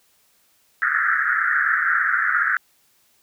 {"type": "band-pass noise", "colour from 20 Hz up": "pink", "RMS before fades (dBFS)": -20, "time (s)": [0.82, 2.57], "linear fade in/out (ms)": 0, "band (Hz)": [1300, 1900], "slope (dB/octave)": 96, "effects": ["white hiss -61 dBFS RMS until 3.22 s"]}